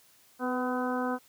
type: harmonic tone with a mistuned harmonic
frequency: 252.3 Hz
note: B3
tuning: 37 cents sharp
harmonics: 1 / 2 / 3 / 4 / 5 / 6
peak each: -31 / -34 / -36 / -37 / -38 / -39 dBFS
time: 0.39-1.19 s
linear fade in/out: 50 ms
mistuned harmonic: 2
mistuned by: -21 cents
effects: white hiss -61 dBFS RMS until 1.28 s + high-pass 60 Hz 12 dB/octave